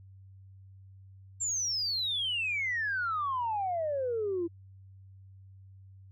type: exponential sweep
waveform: sine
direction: down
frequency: 7459 to 329.6 Hz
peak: -28 dBFS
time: 1.4-4.48 s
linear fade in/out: 20 ms
effects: tanh soft clip ceiling -24 dBFS + added 96 Hz sine -50 dBFS peak until 6.11 s